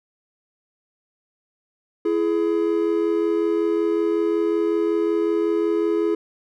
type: tone pair together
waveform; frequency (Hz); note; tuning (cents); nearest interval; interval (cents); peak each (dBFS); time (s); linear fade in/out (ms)
triangle; 335 / 420.4; E4 / G#4; +28 / +21; major third; 393; -19; 2.05-6.15; 5
effects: none